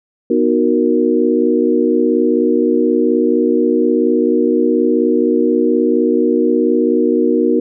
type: chord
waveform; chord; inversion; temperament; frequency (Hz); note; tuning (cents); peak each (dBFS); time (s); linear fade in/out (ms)
sine; B major seventh; none; equal; 246.9 / 311.1 / 370 / 466.2; B3 / D#4 / F#4 / A#4; 0 / 0 / 0 / 0; -16; 0.3-7.6; 5
effects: none